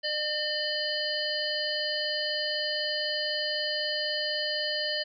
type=harmonic tone with a mistuned harmonic; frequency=604 Hz; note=D5; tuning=48 cents sharp; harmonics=1 / 3 / 5 / 7 / 8; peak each=-34 / -34 / -34 / -34 / -34 dBFS; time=0.03-5.04 s; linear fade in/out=20 ms; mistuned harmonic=8; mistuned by=-23 cents; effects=none